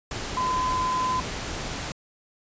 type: tone in noise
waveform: sine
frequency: 1018 Hz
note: C6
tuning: 48 cents flat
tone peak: -23 dBFS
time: 0.37-1.2 s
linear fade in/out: 2 ms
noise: pink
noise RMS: -32 dBFS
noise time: 0.11-1.92 s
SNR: +6 dB
effects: resampled to 16000 Hz